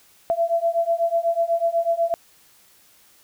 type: beating tone pair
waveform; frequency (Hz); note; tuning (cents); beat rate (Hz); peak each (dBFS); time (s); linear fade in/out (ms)
sine; 669 / 677.1; E5 / E5; +25 / +46; 8.1; -22 / -21; 0.3-2.14; 0
effects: white hiss -55 dBFS RMS until 3.23 s